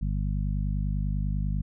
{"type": "harmonic tone", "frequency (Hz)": 50.1, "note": "G1", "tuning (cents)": 38, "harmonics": [1, 2, 3, 4, 5], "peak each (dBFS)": [-27, -33, -32, -36, -45], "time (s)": [0.01, 1.62], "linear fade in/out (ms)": 10, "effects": []}